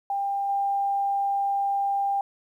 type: tone with level steps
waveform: sine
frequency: 796 Hz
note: G5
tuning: 26 cents sharp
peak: -24 / -22 dBFS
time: 0.1-2.21 s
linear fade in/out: 2 ms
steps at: 0.49 s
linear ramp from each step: 2 ms
effects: 10-bit